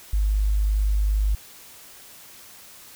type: tone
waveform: sine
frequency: 51.2 Hz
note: G#1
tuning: 24 cents flat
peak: -18 dBFS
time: 0.13-1.35 s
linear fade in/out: 5 ms
effects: white hiss -46 dBFS RMS until 2.95 s